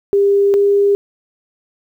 sine tone pair in turn, 400.3 / 402.6 Hz, G4 / G4, +36 / +46 cents, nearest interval unison, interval 10 cents, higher second, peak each -9 dBFS, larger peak neither, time 0.13-0.54 / 0.54-0.95 s, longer neither, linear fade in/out 0 ms, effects 8-bit

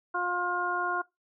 harmonic tone, 355.1 Hz, F4, 29 cents sharp, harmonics 1 / 2 / 3 / 4, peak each -36 / -34 / -31 / -31 dBFS, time 0.14-1.02 s, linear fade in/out 10 ms, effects noise-tail reverb RT60 0.2 s tail -22 dB re dry

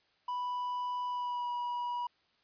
triangle tone with pitch glide, 987.8 to 970.3 Hz, B5 to B5, 0 to -31 cents, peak -31 dBFS, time 0.28-2.07 s, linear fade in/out 5 ms, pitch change -31 cents, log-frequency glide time 1.08-1.49 s, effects white hiss -71 dBFS RMS until 2.43 s + resampled to 11025 Hz

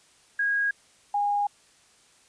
sine tone pair in turn, 1640 / 817.7 Hz, G#6 / G#5, -22 / -27 cents, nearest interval octave, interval 1205 cents, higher first, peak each -22 / -22 dBFS, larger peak neither, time 0.39-0.71 / 1.14-1.47 s, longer second, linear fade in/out 5 ms, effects white hiss -59 dBFS RMS until 2.28 s + resampled to 22050 Hz

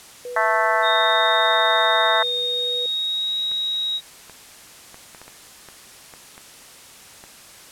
sine tone, 490.7 Hz, B4, 11 cents flat, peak -29 dBFS, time 0.25-2.86 s, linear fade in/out 2 ms
harmonic tone, 220 Hz, A3, in tune, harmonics 3 / 4 / 5 / 6 / 7 / 8 / 9, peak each -22 / -23 / -24 / -25 / -25 / -26 / -27 dBFS, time 0.36-2.23 s, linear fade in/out 5 ms
sine tone with pitch glide, 3692 to 3807 Hz, A#7 to A#7, -17 to +36 cents, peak -21 dBFS, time 0.82-4.01 s, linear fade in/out 50 ms, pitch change +53 cents, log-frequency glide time 2.32-3.36 s
clicks, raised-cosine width 0.5 ms, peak -26 dBFS, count 10, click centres 3.516 / 4.297 / 4.944 / 5.148 / 5.216 / 5.28 / 5.687 / 6.138 / 6.379 / 7.239 s
effects white hiss -44 dBFS RMS until 7.71 s + low-pass 11000 Hz 12 dB/octave

